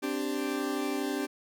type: chord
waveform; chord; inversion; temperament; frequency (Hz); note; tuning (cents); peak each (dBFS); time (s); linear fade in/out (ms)
40% pulse; C suspended second; none; equal; 261.6 / 293.7 / 392; C4 / D4 / G4; 0 / 0 / 0; -34 / -32 / -34; 0.02-1.27; 20
effects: none